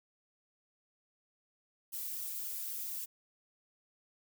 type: noise with flanger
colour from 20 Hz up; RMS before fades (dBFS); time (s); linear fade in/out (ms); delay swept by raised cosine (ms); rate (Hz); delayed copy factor
violet; -40; 1.92-3.06; 20; 0.63 to 4.93; 3.7; +1
effects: none